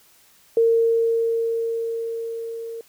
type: tone with level ramp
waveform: sine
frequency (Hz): 458.2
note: A#4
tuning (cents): -30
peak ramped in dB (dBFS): -13 to -30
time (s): 0.57-2.81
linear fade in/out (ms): 2
effects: white hiss -55 dBFS RMS until 2.88 s